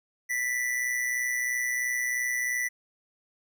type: tone with amplitude modulation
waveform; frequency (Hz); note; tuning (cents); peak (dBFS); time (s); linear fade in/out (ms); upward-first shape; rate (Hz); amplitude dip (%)
square; 1975.5; B6; 0; -25; 0.29-2.69; 20; sine; 123; 50
effects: none